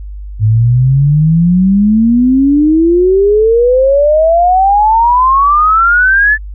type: exponential sweep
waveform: sine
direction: up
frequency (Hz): 104.4 to 1760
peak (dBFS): -5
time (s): 0.39-6.38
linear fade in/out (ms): 50
effects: added 50 Hz sine -22 dBFS peak until 6.54 s